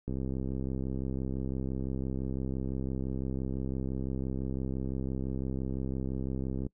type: click train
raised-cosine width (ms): 3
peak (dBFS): -22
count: 435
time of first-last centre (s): 0.08-6.666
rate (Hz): 65.9
effects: noise-tail reverb RT60 0.1 s tail -23 dB re dry